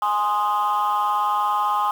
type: chord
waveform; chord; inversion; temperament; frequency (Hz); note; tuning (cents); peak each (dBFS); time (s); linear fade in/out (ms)
sine; Ab major; none; equal; 830.6 / 1046.5 / 1244.5; Ab5 / C6 / Eb6; 0 / 0 / 0; -21 / -21 / -22; 0.02-1.91; 2
effects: tanh soft clip ceiling -14 dBFS + 7-bit